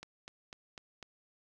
click train, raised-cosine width 0.2 ms, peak -28 dBFS, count 5, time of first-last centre 0.03-1.028 s, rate 4.01 Hz, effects none

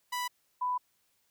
sawtooth / sine tone pair in turn, 987.8 / 994.7 Hz, B5 / B5, 0 / +12 cents, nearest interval unison, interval 12 cents, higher second, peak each -28 dBFS, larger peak neither, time 0.12-0.28 / 0.61-0.78 s, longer second, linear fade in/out 10 ms, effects white hiss -73 dBFS RMS until 1.3 s

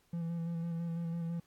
triangle tone with vibrato, 168 Hz, E3, 33 cents sharp, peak -32 dBFS, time 0.13-1.4 s, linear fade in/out 5 ms, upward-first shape square, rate 6 Hz, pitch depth 20 cents each way, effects pink hiss -71 dBFS RMS until 1.46 s + AAC 64 kbps

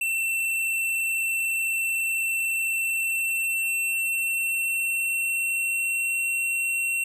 square tone with pitch glide, 2691 to 2722 Hz, E7 to F7, +35 to -45 cents, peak -24 dBFS, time 0.01-7.04 s, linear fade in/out 5 ms, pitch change +20 cents, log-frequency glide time 2.8-6.22 s, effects none

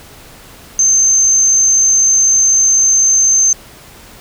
sine tone, 6272 Hz, G8, in tune, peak -7 dBFS, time 0.79-3.53 s, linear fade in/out 2 ms, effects pink hiss -38 dBFS RMS until 4.2 s

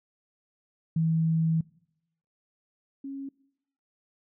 sine tone pair in turn, 162 / 274.2 Hz, E3 / C#4, -30 / -19 cents, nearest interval major sixth, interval 911 cents, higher second, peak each -22 / -34 dBFS, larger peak first, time 0.96-1.61 / 3.04-3.29 s, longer first, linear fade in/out 5 ms, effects noise-tail reverb RT60 0.8 s tail -23 dB re dry

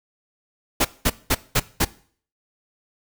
pink noise bursts, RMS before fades -18 dBFS, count 5, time 0.8-1.85 s, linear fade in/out 10 ms, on 50 ms, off 200 ms, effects noise-tail reverb RT60 0.5 s tail -20 dB re dry

